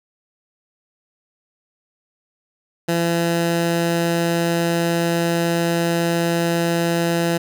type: tone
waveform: 15% pulse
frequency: 169.2 Hz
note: E3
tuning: 45 cents sharp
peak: -11 dBFS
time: 2.88-7.38 s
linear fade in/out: 10 ms
effects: none